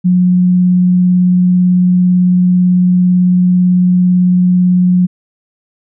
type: tone with vibrato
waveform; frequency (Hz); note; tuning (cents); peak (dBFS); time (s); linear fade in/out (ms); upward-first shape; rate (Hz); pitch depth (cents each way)
sine; 180.5; F#3; -43; -6; 0.04-5.07; 20; sine; 18; 8
effects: none